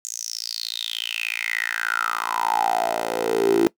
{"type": "tone with high-pass filter sweep", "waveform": "10% pulse", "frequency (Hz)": 56.7, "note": "A#1", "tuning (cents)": -47, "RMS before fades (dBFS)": -24, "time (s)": [0.05, 3.67], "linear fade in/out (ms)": 0, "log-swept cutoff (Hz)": [6900, 340], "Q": 8.8, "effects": ["noise-tail reverb RT60 0.1 s tail -21 dB re dry"]}